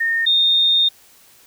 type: tone pair in turn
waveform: sine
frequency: 1832 / 3664 Hz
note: A#6 / A#7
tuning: -31 / -31 cents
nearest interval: octave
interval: 1200 cents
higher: second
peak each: -16 / -12 dBFS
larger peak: second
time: 0-0.26 / 0.26-0.89 s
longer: second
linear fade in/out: 10 ms
effects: white hiss -50 dBFS RMS until 1.46 s